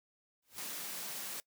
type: noise with exponential growth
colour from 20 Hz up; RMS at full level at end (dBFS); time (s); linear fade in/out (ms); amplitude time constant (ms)
white; -46; 0.42-0.58; 5; 34
type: high-pass noise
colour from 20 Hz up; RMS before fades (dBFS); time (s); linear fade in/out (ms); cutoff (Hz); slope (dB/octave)
white; -42; 0.58-1.4; 0; 140; 48
effects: noise-tail reverb RT60 0.1 s tail -22 dB re dry